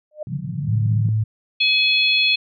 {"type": "tone with exponential growth", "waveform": "sine", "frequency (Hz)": 607, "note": "D#5", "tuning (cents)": -43, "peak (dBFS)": -22, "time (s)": [0.11, 0.23], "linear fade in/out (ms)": 5, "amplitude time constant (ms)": 25}
{"type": "band-pass noise", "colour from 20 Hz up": "pink", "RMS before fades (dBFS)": -26, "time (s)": [0.27, 1.09], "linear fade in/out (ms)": 2, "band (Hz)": [130, 170], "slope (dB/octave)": 48}
{"type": "tone", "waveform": "sine", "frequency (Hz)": 108.9, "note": "A2", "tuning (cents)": -17, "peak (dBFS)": -16, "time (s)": [0.68, 1.24], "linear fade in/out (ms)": 10}
{"type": "harmonic tone", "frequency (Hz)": 847, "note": "G#5", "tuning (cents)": 34, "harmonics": [3, 4, 5], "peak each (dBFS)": [-17, -19, -21], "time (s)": [1.6, 2.36], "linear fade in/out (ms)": 10}
{"effects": []}